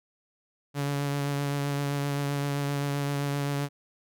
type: tone with vibrato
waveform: sawtooth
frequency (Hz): 142.1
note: C#3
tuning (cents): +43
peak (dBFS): -23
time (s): 0.74-3.69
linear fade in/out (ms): 50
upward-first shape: triangle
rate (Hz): 7.7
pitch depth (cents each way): 20
effects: none